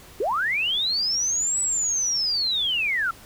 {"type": "linear two-way sweep", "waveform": "sine", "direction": "up then down", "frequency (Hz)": [347.5, 7940, 1303], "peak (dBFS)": -21, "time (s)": [0.2, 3.11], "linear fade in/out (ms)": 5, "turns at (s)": 1.6, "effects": ["pink hiss -47 dBFS RMS until 3.25 s"]}